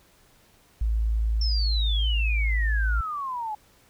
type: tone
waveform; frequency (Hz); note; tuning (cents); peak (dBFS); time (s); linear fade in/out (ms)
sine; 55; A1; 0; -21; 0.81-3.01; 5
type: exponential sweep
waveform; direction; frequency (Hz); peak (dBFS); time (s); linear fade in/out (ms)
sine; down; 5440 to 832; -28; 1.41-3.55; 5
effects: pink hiss -59 dBFS RMS until 3.89 s